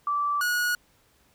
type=tone pair in turn; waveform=sine / 45% pulse; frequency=1163 / 1453.9 Hz; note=D6 / F#6; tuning=-17 / -31 cents; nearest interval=major third; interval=386 cents; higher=second; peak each=-23 dBFS; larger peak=neither; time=0.07-0.41 / 0.41-0.75 s; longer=neither; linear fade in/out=2 ms; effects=pink hiss -63 dBFS RMS until 1.34 s